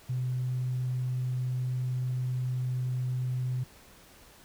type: tone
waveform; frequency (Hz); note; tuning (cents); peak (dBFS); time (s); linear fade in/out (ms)
sine; 126.7; B2; +45; -27; 0.09-3.64; 10
effects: tanh soft clip ceiling -23 dBFS + pink hiss -55 dBFS RMS until 4.44 s